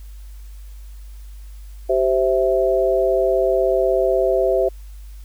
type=chord; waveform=sine; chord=C major; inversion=second; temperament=equal with one note detuned; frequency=386.8 / 523.3 / 659.3 Hz; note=G4 / C5 / E5; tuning=-23 / 0 / 0 cents; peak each=-19 dBFS; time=1.89-4.69 s; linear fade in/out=10 ms; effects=added 50 Hz sine -34 dBFS peak until 5.24 s + white hiss -54 dBFS RMS until 5.24 s